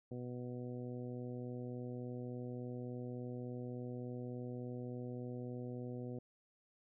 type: harmonic tone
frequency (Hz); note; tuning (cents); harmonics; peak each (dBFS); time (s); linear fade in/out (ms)
123.47; B2; 0; 1 / 2 / 3 / 4 / 5 / 6; -45 / -46 / -50 / -50 / -58 / -62; 0.11-6.19; 5
effects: none